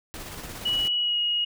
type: noise with tremolo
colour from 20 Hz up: pink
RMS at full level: -37 dBFS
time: 0.14-0.88 s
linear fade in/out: 0 ms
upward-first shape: square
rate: 17 Hz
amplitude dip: 30%
type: tone with pitch glide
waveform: sine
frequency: 2929 to 2884 Hz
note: F#7 to F#7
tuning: -18 to -45 cents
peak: -22 dBFS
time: 0.65-1.45 s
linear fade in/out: 10 ms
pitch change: -27 cents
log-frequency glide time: 0.96-1.19 s
effects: none